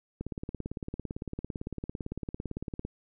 click train, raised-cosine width 3 ms, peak -22 dBFS, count 48, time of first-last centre 0.21-2.85 s, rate 17.8 Hz, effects none

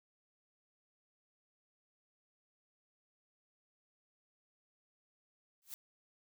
blue noise with exponential growth, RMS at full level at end -41 dBFS, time 5.62-5.74 s, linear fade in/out 0 ms, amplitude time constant 25 ms, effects none

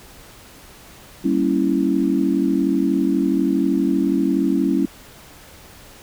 sine chord, G diminished seventh, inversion none, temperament equal, 196 / 233.1 / 277.2 / 329.6 Hz, G3 / Bb3 / Db4 / Fb4, 0 / 0 / 0 / 0 cents, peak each -22 / -25 / -19 / -21 dBFS, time 1.24-4.86 s, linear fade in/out 10 ms, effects pink hiss -44 dBFS RMS until 6.02 s

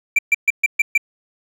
triangle tone bursts, 2349 Hz, D7, in tune, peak -9 dBFS, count 6, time 0.16-0.978 s, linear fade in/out 5 ms, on 28 ms, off 130 ms, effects none

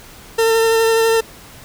40% pulse tone with vibrato, 451.9 Hz, A4, 46 cents sharp, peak -11 dBFS, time 0.38-1.21 s, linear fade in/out 10 ms, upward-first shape sine, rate 12 Hz, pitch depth 13 cents each way, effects pink hiss -40 dBFS RMS until 1.64 s

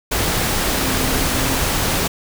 sine tone in noise, 261.6 Hz, C4, in tune, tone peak -26 dBFS, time 0.73-1.59 s, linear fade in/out 10 ms, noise pink, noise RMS -19 dBFS, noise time 0.11-2.08 s, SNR -10 dB, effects none

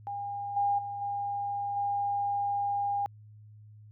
sine tone with level steps, 808 Hz, G#5, 48 cents flat, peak -33 / -24 / -34 / -30 / -27 dBFS, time 0.07-3.06 s, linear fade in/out 0 ms, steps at 0.56 / 0.78 / 1.01 / 1.76 s, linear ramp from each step 10 ms, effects added 106 Hz sine -49 dBFS peak until 3.91 s

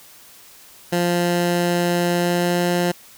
15% pulse tone with pitch glide, 174.61 to 175.82 Hz, F3 to F3, 0 to +12 cents, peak -11 dBFS, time 0.92-2.92 s, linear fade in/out 10 ms, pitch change +12 cents, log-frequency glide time 2.14-2.65 s, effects white hiss -46 dBFS RMS until 3.17 s

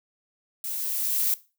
violet noise with level ramp, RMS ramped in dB -32 to -23 dBFS, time 0.64-1.34 s, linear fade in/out 2 ms, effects noise-tail reverb RT60 0.3 s tail -18 dB re dry

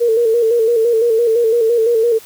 sine tone with vibrato, 459.8 Hz, A#4, 24 cents flat, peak -10 dBFS, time 0-2.19 s, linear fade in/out 20 ms, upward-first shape square, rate 5.9 Hz, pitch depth 54 cents each way, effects white hiss -40 dBFS RMS until 2.25 s

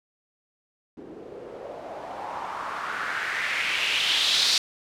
blue noise with low-pass filter sweep, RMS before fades -28 dBFS, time 0.97-4.58 s, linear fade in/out 2 ms, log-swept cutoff 330 to 4500 Hz, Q 3.4, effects none

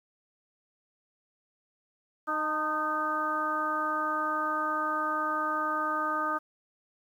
harmonic tone with a mistuned harmonic, 308.2 Hz, D#4, 16 cents flat, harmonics 1 / 2 / 3 / 4 / 5, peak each -38 / -37 / -36 / -29 / -35 dBFS, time 2.27-6.39 s, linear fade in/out 20 ms, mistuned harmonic 3, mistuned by -37 cents, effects 10-bit

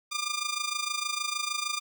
10% pulse tone with amplitude modulation, 1200 Hz, D6, 37 cents sharp, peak -18 dBFS, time 0.11-1.8 s, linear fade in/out 20 ms, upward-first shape sine, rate 26.5 Hz, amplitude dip 75%, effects none

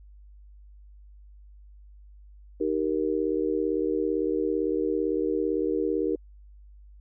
sine chord, Eb major, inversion none, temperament just, 311.1 / 388.9 / 466.7 Hz, Eb4 / G4 / Bb4, 0 / -14 / +2 cents, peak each -28 dBFS, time 2.6-6.16 s, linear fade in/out 10 ms, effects added 50 Hz sine -47 dBFS peak until 7 s

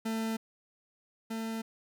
40% pulse tone pair in turn, 223.1 / 224 Hz, A3 / A3, +24 / +31 cents, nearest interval unison, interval 7 cents, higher second, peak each -30 / -33 dBFS, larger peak first, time 0.05-0.37 / 1.3-1.62 s, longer neither, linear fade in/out 10 ms, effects none

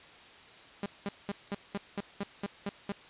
sawtooth tone bursts, 200.9 Hz, G3, 43 cents sharp, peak -28 dBFS, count 10, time 0.83-2.92 s, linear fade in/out 2 ms, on 29 ms, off 200 ms, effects white hiss -53 dBFS RMS until 3.09 s + resampled to 8000 Hz

